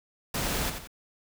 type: noise with echo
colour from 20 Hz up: pink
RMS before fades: -30 dBFS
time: 0.34-0.7 s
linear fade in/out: 5 ms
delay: 87 ms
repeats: 2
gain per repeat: -7 dB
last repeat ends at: 0.874 s
effects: none